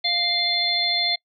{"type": "harmonic tone", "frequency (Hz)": 698.5, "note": "F5", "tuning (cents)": 0, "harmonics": [1, 3, 5, 6], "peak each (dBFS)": [-30, -27, -24, -22], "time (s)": [0.04, 1.16], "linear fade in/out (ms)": 10, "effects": ["noise-tail reverb RT60 0.1 s tail -25 dB re dry"]}